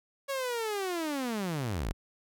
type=linear sweep; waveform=sawtooth; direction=down; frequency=559 to 34.03 Hz; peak=-27 dBFS; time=0.28-1.93 s; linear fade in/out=20 ms; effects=none